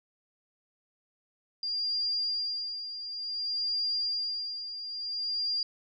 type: tone with tremolo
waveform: sine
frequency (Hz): 4797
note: D8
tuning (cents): +36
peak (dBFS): -27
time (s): 1.63-5.63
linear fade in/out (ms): 2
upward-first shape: sine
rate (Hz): 0.56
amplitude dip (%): 65
effects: none